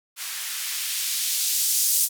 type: noise with band-pass filter sweep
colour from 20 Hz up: violet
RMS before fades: -25 dBFS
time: 0.16-2.09 s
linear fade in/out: 50 ms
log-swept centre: 1300 to 7100 Hz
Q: 0.87
effects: none